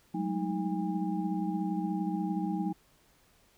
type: tone cluster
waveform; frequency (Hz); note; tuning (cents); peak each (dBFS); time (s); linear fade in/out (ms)
sine; 184.1 / 201.1 / 214.5 / 315 / 811; F#3 / G3 / A3 / D#4 / G#5; -8 / +44 / -44 / +21 / -41; -33 / -38 / -38 / -34 / -39; 0.14-2.73; 10
effects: pink hiss -65 dBFS RMS until 3.57 s

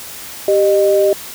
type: tone pair together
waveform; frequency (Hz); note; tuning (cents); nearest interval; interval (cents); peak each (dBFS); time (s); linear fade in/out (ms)
sine; 392 / 612.4; G4 / D#5; 0 / -28; minor sixth; 772; -12; 0.48-1.13; 2
effects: white hiss -31 dBFS RMS until 1.34 s

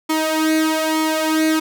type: tone with flanger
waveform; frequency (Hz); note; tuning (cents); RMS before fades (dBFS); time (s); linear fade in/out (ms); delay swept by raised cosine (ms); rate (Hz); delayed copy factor
sawtooth; 315.2; D#4; +23; -18; 0.09-1.6; 10; 0.91 to 2.71; 1.1; +0.7
effects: none

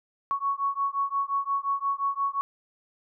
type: beating tone pair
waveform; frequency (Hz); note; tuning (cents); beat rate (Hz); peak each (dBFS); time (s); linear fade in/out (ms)
sine; 1108.7 / 1114.4; C#6 / C#6; 0 / +9; 5.7; -28; 0.31-2.41; 0
effects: none

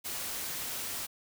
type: noise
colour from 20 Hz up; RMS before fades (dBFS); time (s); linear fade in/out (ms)
white; -37; 0.04-1.07; 20
effects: none

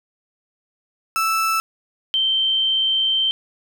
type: tone pair in turn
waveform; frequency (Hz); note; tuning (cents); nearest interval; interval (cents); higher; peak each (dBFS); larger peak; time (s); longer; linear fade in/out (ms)
35% pulse / sine; 1318.5 / 3121; E6 / G7; 0 / -8; octave + minor third; 1492; second; -16 / -16; neither; 1.16-1.6 / 2.14-3.31; second; 0
effects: none

